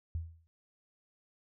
sine tone with exponential decay, 82.41 Hz, E2, in tune, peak -30 dBFS, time 0.15-0.47 s, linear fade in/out 0 ms, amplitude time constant 69 ms, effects none

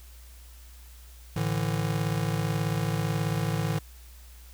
square chord, A suspended fourth, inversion none, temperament just, 110 / 146.67 / 165 Hz, A2 / D3 / E3, 0 / -2 / +2 cents, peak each -31 dBFS, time 1.36-3.79 s, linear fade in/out 5 ms, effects added 60 Hz sine -46 dBFS peak until 4.53 s + white hiss -55 dBFS RMS until 4.53 s

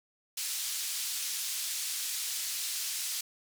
pink band-pass noise, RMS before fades -35 dBFS, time 0.37-3.21 s, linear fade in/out 5 ms, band 4200 to 14000 Hz, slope 12 dB/octave, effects none

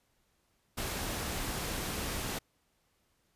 pink noise, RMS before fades -36 dBFS, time 0.77-2.39 s, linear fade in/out 10 ms, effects pink hiss -74 dBFS RMS until 3.35 s + resampled to 32000 Hz

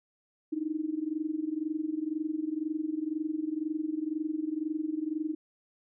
sine tone with amplitude modulation, 311.1 Hz, D#4, in tune, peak -26 dBFS, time 0.52-5.35 s, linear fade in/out 10 ms, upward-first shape sine, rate 22 Hz, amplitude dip 85%, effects none

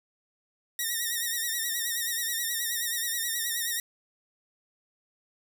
5% pulse tone with vibrato, 1864.7 Hz, A#6, in tune, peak -18 dBFS, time 0.79-3.8 s, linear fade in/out 2 ms, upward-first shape sine, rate 9.4 Hz, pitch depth 66 cents each way, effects none

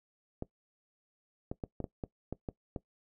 clicks, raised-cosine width 2 ms, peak -23 dBFS, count 9, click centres 0.424 / 1.515 / 1.638 / 1.803 / 1.842 / 2.038 / 2.326 / 2.488 / 2.762 s, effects noise-tail reverb RT60 0.1 s tail -19 dB re dry

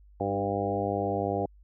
harmonic tone with a mistuned harmonic, 99.9 Hz, G2, 33 cents sharp, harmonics 1 / 2 / 3 / 4 / 5 / 6 / 7 / 8, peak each -35 / -36 / -35 / -34 / -33 / -36 / -33 / -35 dBFS, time 0.2-1.46 s, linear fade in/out 5 ms, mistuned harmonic 3, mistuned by +16 cents, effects added 50 Hz sine -52 dBFS peak until 1.63 s

